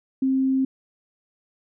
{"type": "tone", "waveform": "sine", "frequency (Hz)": 264.9, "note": "C4", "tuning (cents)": 22, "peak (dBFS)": -18, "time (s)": [0.22, 0.65], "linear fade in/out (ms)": 5, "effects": []}